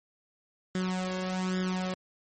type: tone with flanger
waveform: sawtooth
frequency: 185 Hz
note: F#3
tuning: in tune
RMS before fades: -31 dBFS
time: 0.75-1.94 s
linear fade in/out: 2 ms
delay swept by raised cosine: 0.58 to 1.88 ms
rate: 1.2 Hz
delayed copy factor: +0.7
effects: MP3 32 kbps